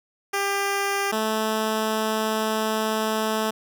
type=tone pair in turn; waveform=10% pulse; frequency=398.3 / 218.4 Hz; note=G4 / A3; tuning=+28 / -13 cents; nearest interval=minor seventh; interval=1041 cents; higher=first; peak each=-14 dBFS; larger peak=neither; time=0.33-1.12 / 1.12-3.51 s; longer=second; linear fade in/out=10 ms; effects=none